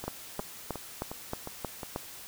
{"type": "two click trains", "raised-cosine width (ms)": 1, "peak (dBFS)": [-18, -23], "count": [7, 6], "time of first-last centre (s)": [[0.08, 1.961], [0.04, 1.832]], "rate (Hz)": [3.19, 2.79], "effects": ["white hiss -46 dBFS RMS until 2.27 s"]}